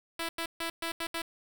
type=tone bursts at uneven times; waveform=5% pulse; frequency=331.6 Hz; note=E4; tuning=10 cents sharp; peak=-21 dBFS; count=6; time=0.19-0.29 / 0.38-0.46 / 0.6-0.7 / 0.82-0.92 / 1-1.07 / 1.14-1.22 s; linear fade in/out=5 ms; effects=8-bit